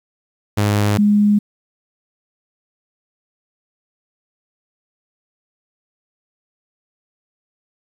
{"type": "tone pair in turn", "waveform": ["sawtooth", "sine"], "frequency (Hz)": [103.5, 207], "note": ["G#2", "G#3"], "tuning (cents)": [-5, -5], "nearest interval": "octave", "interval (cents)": 1200, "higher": "second", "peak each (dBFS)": -10, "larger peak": "neither", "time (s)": [[0.57, 0.98], [0.98, 1.39]], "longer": "neither", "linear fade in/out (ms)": 10, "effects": ["8-bit"]}